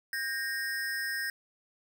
square ring-modulated tone, 1730 Hz, A6, 30 cents flat, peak -29 dBFS, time 0.13-1.3 s, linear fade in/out 2 ms, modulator 130 Hz, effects none

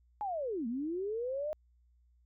sine linear two-way sweep, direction down then up, 858 to 220 to 624 Hz, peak -33 dBFS, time 0.21-1.53 s, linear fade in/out 0 ms, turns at 0.67 s, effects added 60 Hz sine -64 dBFS peak until 2.25 s

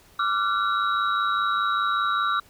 sine tone cluster, 1167 / 1371 / 1476 / 3845 Hz, D6 / F6 / F#6 / B7, -11 / -32 / -5 / -47 cents, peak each -25 / -24 / -31 / -32 dBFS, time 0.19-2.4 s, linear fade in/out 5 ms, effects pink hiss -55 dBFS RMS until 2.49 s

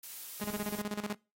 blue noise, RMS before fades -44 dBFS, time 0.03-0.82 s, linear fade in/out 5 ms
sawtooth tone with tremolo, 207.7 Hz, G#3, in tune, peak -29 dBFS, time 0.41-1.15 s, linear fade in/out 5 ms, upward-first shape square, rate 16 Hz, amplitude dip 75%
effects noise-tail reverb RT60 0.3 s tail -23 dB re dry + AAC 48 kbps

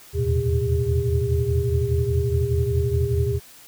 sine tone cluster, 78.7 / 83.6 / 113.8 / 125.5 / 403.6 Hz, D#2 / E2 / A#2 / B2 / G#4, +20 / +25 / -41 / +28 / -49 cents, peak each -25 dBFS, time 0.13-3.4 s, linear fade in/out 50 ms, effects white hiss -47 dBFS RMS until 3.67 s

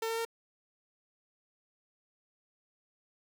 sawtooth tone with pitch steps, 450 / 454.2 / 458.4 Hz, A4 / A#4 / A#4, +39 / -45 / -29 cents, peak -28 dBFS, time 0.02-0.251 s, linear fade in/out 5 ms, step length 77 ms, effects none

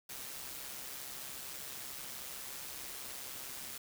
white noise with amplitude modulation, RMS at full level -43 dBFS, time 0.09-3.78 s, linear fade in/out 5 ms, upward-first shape sine, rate 133 Hz, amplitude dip 45%, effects none

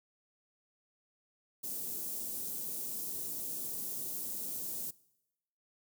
white band-stop noise, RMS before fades -39 dBFS, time 1.63-4.91 s, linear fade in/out 10 ms, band 370 to 9000 Hz, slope 12 dB/octave, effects noise-tail reverb RT60 0.9 s tail -22 dB re dry + high-pass 150 Hz 12 dB/octave

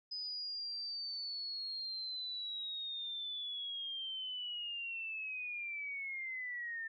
sine linear sweep, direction down, 5020 to 1791 Hz, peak -39 dBFS, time 0.11-6.88 s, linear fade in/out 10 ms, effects none

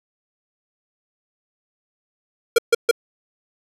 square tone bursts, 466.2 Hz, A#4, in tune, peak -11 dBFS, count 3, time 2.56-2.912 s, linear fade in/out 5 ms, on 24 ms, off 140 ms, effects resampled to 32000 Hz

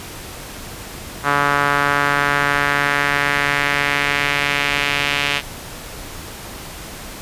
sawtooth tone with band-pass filter sweep, 143.1 Hz, D3, 45 cents flat, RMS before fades -18 dBFS, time 1.23-5.42 s, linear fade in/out 50 ms, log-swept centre 1300 to 2700 Hz, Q 2.1, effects pink hiss -33 dBFS RMS until 7.21 s + resampled to 32000 Hz

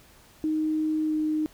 sine tone with pitch glide, 311.1 to 308.6 Hz, D#4 to D#4, 0 to -14 cents, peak -23 dBFS, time 0.44-1.46 s, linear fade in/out 0 ms, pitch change -14 cents, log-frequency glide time 1.04-1.14 s, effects pink hiss -55 dBFS RMS until 1.53 s

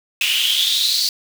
pink noise with high-pass filter sweep, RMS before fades -18 dBFS, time 0.21-1.09 s, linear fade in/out 2 ms, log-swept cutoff 2700 to 4500 Hz, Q 8.9, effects none

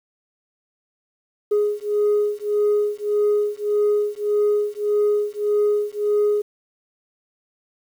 sine beating tone pair, 415.3 / 417 Hz, G#4 / G#4, 0 / +7 cents, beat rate 1.7 Hz, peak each -19 dBFS, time 1.51-6.42 s, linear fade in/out 10 ms, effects tanh soft clip ceiling -13 dBFS + 8-bit

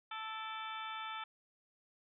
harmonic tone with a mistuned harmonic, 440 Hz, A4, in tune, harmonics 2 / 3 / 4 / 5 / 6 / 7 / 8, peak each -46 / -44 / -51 / -50 / -55 / -53 / -50 dBFS, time 0.11-1.24 s, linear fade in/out 5 ms, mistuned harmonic 5, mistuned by +86 cents, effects none

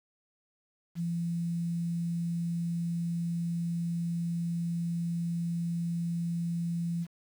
sine tone with quantisation, 170 Hz, F3, 46 cents flat, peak -29 dBFS, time 0.95-7.07 s, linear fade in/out 50 ms, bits 9, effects none

